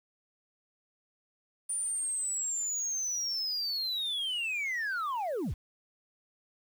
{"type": "linear sweep", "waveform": "sine", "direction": "down", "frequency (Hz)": [9397, 34.65], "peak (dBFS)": -28, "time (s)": [1.69, 5.54], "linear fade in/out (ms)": 10, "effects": ["tanh soft clip ceiling -29 dBFS", "9-bit"]}